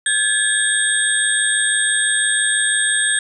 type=tone cluster; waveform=sine; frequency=1611 / 1717 / 3317 / 3682 / 8490 Hz; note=G6 / A6 / G#7 / A#7 / C9; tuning=+47 / -43 / -3 / -22 / +24 cents; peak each=-23 / -20 / -27 / -24 / -18 dBFS; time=0.06-3.19 s; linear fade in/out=2 ms; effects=none